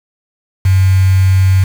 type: tone with quantisation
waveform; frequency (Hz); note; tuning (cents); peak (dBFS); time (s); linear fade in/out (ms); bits
sine; 94.7; F#2; +41; -6; 0.65-1.64; 5; 4
effects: none